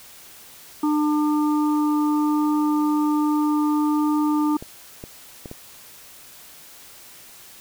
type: harmonic tone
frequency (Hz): 300.1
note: D4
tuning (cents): +38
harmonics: 1 / 3 / 4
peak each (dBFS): -18 / -28 / -30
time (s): 0.83-4.57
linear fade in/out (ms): 5
type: clicks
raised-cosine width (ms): 2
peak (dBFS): -21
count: 4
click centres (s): 4.625 / 5.039 / 5.458 / 5.514
effects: white hiss -45 dBFS RMS until 7.6 s